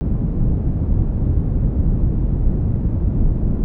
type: low-pass noise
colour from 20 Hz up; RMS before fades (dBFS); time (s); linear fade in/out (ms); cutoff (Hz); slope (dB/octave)
pink; -17; 0.01-3.64; 0; 190; 12
effects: none

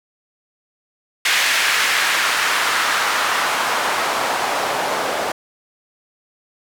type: noise with band-pass filter sweep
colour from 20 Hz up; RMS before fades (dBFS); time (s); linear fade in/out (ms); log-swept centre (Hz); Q
white; -19; 1.25-5.32; 5; 2100 to 630; 1.3
effects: none

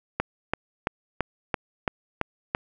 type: click train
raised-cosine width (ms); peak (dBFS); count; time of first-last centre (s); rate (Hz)
0.5; -8; 8; 0.2-2.549; 2.98
effects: none

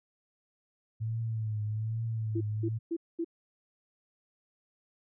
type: tone with vibrato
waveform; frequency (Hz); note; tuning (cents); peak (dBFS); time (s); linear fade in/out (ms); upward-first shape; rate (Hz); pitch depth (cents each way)
sine; 109.9; A2; -2; -30; 1-2.79; 20; triangle; 1.2; 75
type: tone bursts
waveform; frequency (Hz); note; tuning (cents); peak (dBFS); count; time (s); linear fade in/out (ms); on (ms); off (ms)
sine; 334.6; E4; +26; -29; 4; 2.35-3.246; 10; 59; 220
effects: none

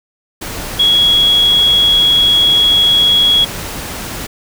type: tone in noise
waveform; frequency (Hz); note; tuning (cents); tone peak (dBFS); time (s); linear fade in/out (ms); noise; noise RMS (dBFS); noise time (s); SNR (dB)
sine; 3332; G#7; +5; -7; 0.79-3.45; 10; pink; -24; 0.41-4.27; +14
effects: none

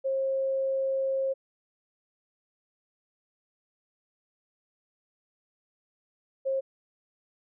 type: tone pair in turn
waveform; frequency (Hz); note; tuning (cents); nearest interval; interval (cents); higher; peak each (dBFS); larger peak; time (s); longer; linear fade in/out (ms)
sine; 536 / 536; C5 / C5; +42 / +42; unison; 0; neither; -25; neither; 0.04-1.34 / 6.45-6.61; first; 20
effects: none

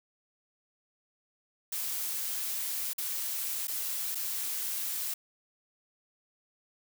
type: noise with dropouts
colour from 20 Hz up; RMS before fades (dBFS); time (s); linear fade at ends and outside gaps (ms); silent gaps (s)
blue; -34; 1.72-5.14; 5; 2.934-2.981 / 3.672-3.68 / 4.148-4.153
effects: none

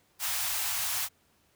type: band-stop noise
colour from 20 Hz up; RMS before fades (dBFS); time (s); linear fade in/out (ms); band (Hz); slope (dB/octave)
white; -31; 0.19-1.09; 50; 110 to 670; 48
effects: pink hiss -67 dBFS RMS until 1.55 s + high-pass 60 Hz 12 dB/octave

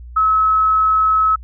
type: tone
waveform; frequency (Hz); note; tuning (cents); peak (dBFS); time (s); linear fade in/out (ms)
sine; 1290; E6; -38; -11; 0.16-1.36; 10
effects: added 60 Hz sine -32 dBFS peak until 1.43 s

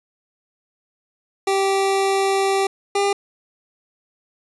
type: tone pair in turn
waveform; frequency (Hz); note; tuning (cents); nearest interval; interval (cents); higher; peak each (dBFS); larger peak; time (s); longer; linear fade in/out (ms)
25% pulse; 390 / 400.3; G4 / G4; -9 / +36; unison; 45; second; -13; neither; 1.47-2.67 / 2.95-3.13; first; 5
effects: resampled to 24000 Hz + 9-bit

